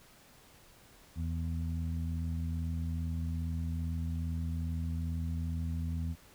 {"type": "harmonic tone", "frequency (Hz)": 82.41, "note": "E2", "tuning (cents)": 0, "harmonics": [1, 2, 3], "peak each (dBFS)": [-33, -39, -43], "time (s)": [1.15, 6.16], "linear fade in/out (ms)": 50, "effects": ["pink hiss -59 dBFS RMS until 6.34 s"]}